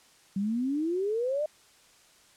sine exponential sweep, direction up, 190 to 622.3 Hz, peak -26 dBFS, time 0.36-1.46 s, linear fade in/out 5 ms, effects white hiss -59 dBFS RMS until 2.36 s + low-pass 9000 Hz 12 dB/octave

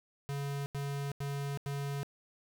square tone bursts, 140.9 Hz, C#3, 29 cents sharp, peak -35 dBFS, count 4, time 0.29-2.031 s, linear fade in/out 0 ms, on 370 ms, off 87 ms, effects none

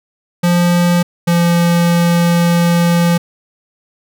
square tone pair in turn, 174.61 / 171.61 Hz, F3 / F3, 0 / -30 cents, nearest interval unison, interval 30 cents, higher first, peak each -10 dBFS, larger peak neither, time 0.43-1.03 / 1.27-3.18 s, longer second, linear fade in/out 10 ms, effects none

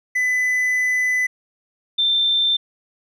triangle / sine tone pair in turn, 2003 / 3569 Hz, B6 / A7, +24 / +24 cents, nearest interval minor seventh, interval 1000 cents, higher second, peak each -15 dBFS, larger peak neither, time 0.15-1.27 / 1.98-2.57 s, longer first, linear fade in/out 10 ms, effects none

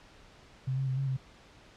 sine tone with pitch steps, 131 / 134.5 / 130.6 / 136.6 / 131.7 Hz, C3 / C3 / C3 / C#3 / C3, +2 / +48 / -3 / -25 / +12 cents, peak -28 dBFS, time 0.67-1.17 s, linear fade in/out 10 ms, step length 100 ms, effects pink hiss -56 dBFS RMS until 1.76 s + low-pass 5000 Hz 12 dB/octave

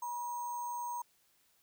sine tone with sample-and-hold, 962 Hz, B5, 46 cents flat, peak -36 dBFS, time 0.02-1.02 s, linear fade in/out 5 ms, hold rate 7350 Hz, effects white hiss -71 dBFS RMS until 1.62 s

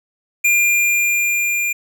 square tone with level ramp, 2400 Hz, D7, 37 cents sharp, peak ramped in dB -12 to -18 dBFS, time 0.44-1.73 s, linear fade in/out 10 ms, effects none

